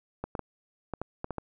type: clicks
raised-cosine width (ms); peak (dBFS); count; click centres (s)
1; -19; 8; 0.24 / 0.352 / 0.393 / 0.937 / 1.016 / 1.244 / 1.307 / 1.383
effects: none